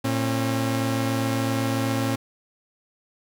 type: tone pair together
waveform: sawtooth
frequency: 113.5 / 270 Hz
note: A#2 / C#4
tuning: -46 / -45 cents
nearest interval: octave + minor third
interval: 1501 cents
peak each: -21 dBFS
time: 0.04-2.16 s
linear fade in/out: 10 ms
effects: none